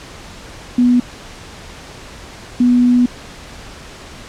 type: tone bursts at uneven times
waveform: sine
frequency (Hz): 245.4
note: B3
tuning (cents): -11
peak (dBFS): -8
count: 2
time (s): 0.78-1 / 2.6-3.06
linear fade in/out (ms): 5
effects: pink hiss -35 dBFS RMS until 4.28 s + low-pass 7000 Hz 12 dB/octave